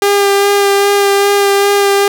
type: tone with vibrato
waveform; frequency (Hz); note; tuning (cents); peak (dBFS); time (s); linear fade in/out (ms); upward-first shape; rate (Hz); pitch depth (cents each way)
sawtooth; 401.2; G4; +40; -4; 0.02-2.08; 2; sine; 2.5; 14
effects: none

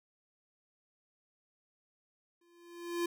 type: tone with exponential growth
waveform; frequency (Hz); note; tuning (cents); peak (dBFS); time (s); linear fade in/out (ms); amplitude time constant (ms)
square; 344.5; F4; -24; -30; 2.41-3.06; 5; 140
effects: none

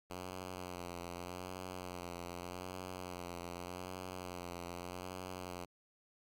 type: tone with vibrato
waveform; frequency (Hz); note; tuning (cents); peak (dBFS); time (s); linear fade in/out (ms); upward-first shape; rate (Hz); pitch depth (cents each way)
5% pulse; 89.6; F2; +45; -32; 0.1-5.65; 5; sine; 0.83; 49
effects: Opus 48 kbps

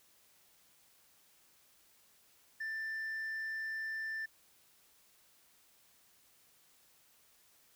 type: tone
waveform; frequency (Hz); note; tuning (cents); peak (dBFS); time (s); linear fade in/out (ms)
sine; 1775; A6; +15; -34; 2.6-4.26; 10
effects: tanh soft clip ceiling -36 dBFS + white hiss -67 dBFS RMS until 7.75 s

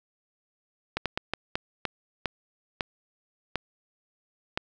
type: slowing click train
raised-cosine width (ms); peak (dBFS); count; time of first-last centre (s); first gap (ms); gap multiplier
0.3; -11; 10; 0.97-4.575; 87; 1.36
effects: none

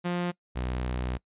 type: tone pair in turn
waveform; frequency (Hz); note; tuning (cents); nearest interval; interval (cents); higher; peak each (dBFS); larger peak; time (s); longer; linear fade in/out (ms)
sawtooth; 176.2 / 62.3; F3 / B1; +16 / +16; octave + tritone; 1800; first; -23 / -25; first; 0.04-0.32 / 0.55-1.18; second; 20
effects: noise-tail reverb RT60 0.1 s tail -23 dB re dry + resampled to 8000 Hz

